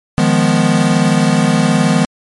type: chord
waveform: square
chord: F half-diminished seventh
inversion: third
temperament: equal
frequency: 155.56 / 174.61 / 207.7 / 246.9 Hz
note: Eb3 / F3 / Ab3 / Cb4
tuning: 0 / 0 / 0 / 0 cents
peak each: -16 dBFS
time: 0.18-2.05 s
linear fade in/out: 0 ms
effects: MP3 48 kbps